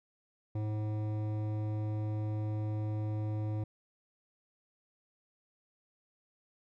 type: tone with hard clipping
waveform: sine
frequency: 106.9 Hz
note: A2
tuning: 49 cents flat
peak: -34 dBFS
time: 0.55-3.64 s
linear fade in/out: 5 ms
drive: 13 dB
effects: none